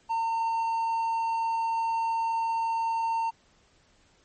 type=tone; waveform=triangle; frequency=910 Hz; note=A#5; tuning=42 cents flat; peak=-23 dBFS; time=0.09-3.31 s; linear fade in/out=20 ms; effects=pink hiss -63 dBFS RMS until 4.24 s + MP3 32 kbps